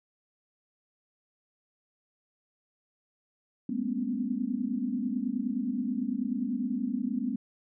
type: tone cluster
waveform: sine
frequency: 200 / 217.5 / 246.7 / 256.2 / 277.1 Hz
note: G3 / A3 / B3 / C4 / C#4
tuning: +35 / -20 / -2 / -36 / -1 cents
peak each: -37 / -35 / -31 / -39 / -36 dBFS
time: 3.69-7.36 s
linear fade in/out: 5 ms
effects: none